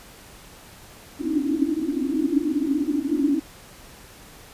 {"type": "band-pass noise", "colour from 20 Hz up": "white", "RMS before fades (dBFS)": -23, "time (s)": [1.19, 3.4], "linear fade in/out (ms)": 20, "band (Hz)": [270, 320], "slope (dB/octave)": 96, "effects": ["pink hiss -46 dBFS RMS until 4.53 s", "resampled to 32000 Hz"]}